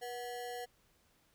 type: ring-modulated tone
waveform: square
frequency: 610 Hz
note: D#5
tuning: 34 cents flat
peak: -38 dBFS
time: 0.01-0.66 s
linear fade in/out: 20 ms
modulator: 127 Hz
effects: pink hiss -71 dBFS RMS until 1.34 s